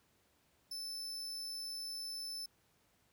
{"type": "tone", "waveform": "40% pulse", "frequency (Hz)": 5274, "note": "E8", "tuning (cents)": 0, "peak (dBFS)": -40, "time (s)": [0.71, 2.46], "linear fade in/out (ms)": 5, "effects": ["pink hiss -73 dBFS RMS until 3.12 s", "high-pass 60 Hz 12 dB/octave"]}